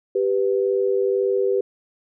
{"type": "tone pair together", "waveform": "sine", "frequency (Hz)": [392, 493.9], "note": ["G4", "B4"], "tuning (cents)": [0, 0], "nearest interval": "major third", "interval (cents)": 400, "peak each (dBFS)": [-19, -22], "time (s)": [0.15, 1.61], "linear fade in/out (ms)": 5, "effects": []}